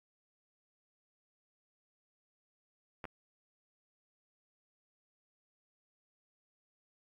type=clicks; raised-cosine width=0.5 ms; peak=-27 dBFS; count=2; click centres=3.042 / 3.053 s; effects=AAC 48 kbps